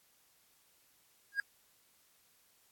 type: tone with exponential growth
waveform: triangle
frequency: 1628 Hz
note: G#6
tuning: 35 cents flat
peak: -24 dBFS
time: 1.32-1.4 s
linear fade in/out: 2 ms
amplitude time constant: 17 ms
effects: white hiss -69 dBFS RMS until 2.71 s + AAC 64 kbps